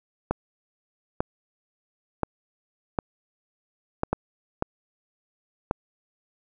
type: clicks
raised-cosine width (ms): 1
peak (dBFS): -9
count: 8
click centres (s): 0.31 / 1.205 / 2.233 / 2.988 / 4.034 / 4.13 / 4.624 / 5.711
effects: none